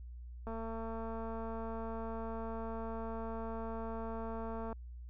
click train, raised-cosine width 1 ms, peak -30 dBFS, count 959, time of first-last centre 0.47-4.728 s, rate 225 Hz, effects added 60 Hz sine -45 dBFS peak until 5.09 s

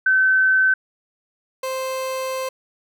sine / 30% pulse tone pair in turn, 1531 / 522.9 Hz, G6 / C5, -41 / -1 cents, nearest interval octave + perfect fifth, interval 1860 cents, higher first, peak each -13 / -21 dBFS, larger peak first, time 0.06-0.74 / 1.63-2.49 s, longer second, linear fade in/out 5 ms, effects none

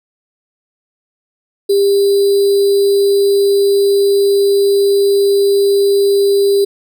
sine tone with sample-and-hold, 398.9 Hz, G4, 30 cents sharp, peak -8 dBFS, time 1.69-6.65 s, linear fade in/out 10 ms, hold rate 4410 Hz, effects none

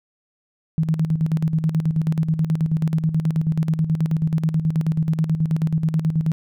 sine tone with tremolo, 159.4 Hz, D#3, 42 cents sharp, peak -15 dBFS, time 0.78-6.32 s, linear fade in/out 0 ms, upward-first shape square, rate 9.3 Hz, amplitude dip 65%, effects none

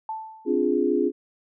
sine tone with exponential decay, 880 Hz, A5, in tune, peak -26 dBFS, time 0.09-0.74 s, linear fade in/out 2 ms, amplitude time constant 140 ms
sine chord, D half-diminished seventh, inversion third, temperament equal, 261.6 / 293.7 / 349.2 / 415.3 Hz, C4 / D4 / F4 / Ab4, 0 / 0 / 0 / 0 cents, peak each -26 / -26 / -24 / -24 dBFS, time 0.45-1.12 s, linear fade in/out 50 ms
effects none

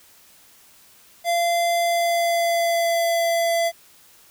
square tone with pitch glide, 687 to 674.8 Hz, F5 to E5, -29 to +40 cents, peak -19 dBFS, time 1.24-3.72 s, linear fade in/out 50 ms, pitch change -31 cents, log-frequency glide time 1.77-3.07 s, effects white hiss -52 dBFS RMS until 4.3 s

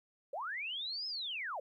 sine linear two-way sweep, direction up then down, 493.9 to 5220 to 493.9 Hz, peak -37 dBFS, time 0.33-1.6 s, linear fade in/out 5 ms, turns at 1.07 s, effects 13-bit

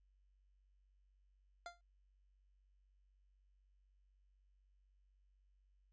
25% pulse tone with exponential decay, 695 Hz, F5, 9 cents flat, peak -40 dBFS, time 1.66-1.81 s, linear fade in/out 1 ms, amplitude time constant 31 ms, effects added 48 Hz sine -70 dBFS peak until 5.92 s + resampled to 16000 Hz

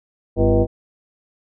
sine tone with frequency modulation, 192.6 Hz, G3, 30 cents flat, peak -12 dBFS, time 0.36-0.67 s, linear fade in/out 50 ms, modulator 146 Hz, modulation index 2.8, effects none

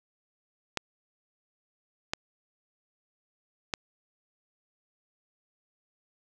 clicks, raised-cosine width 0.2 ms, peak -11 dBFS, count 3, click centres 0.773 / 2.135 / 3.738 s, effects none

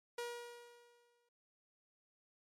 sawtooth tone with exponential decay, 478 Hz, A#4, 43 cents sharp, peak -35 dBFS, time 0.18-1.29 s, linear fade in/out 5 ms, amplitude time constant 240 ms, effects low-pass 12000 Hz 12 dB/octave + MP3 64 kbps

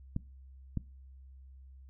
clicks, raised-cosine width 5 ms, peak -20 dBFS, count 2, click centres 0.164 / 0.773 s, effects noise-tail reverb RT60 0.3 s tail -21 dB re dry + added 66 Hz sine -50 dBFS peak until 1.89 s

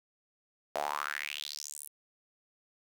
sawtooth tone with high-pass filter sweep, 73.42 Hz, D2, in tune, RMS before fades -38 dBFS, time 0.75-1.88 s, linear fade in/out 5 ms, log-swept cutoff 620 to 11000 Hz, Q 5.2, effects 9-bit

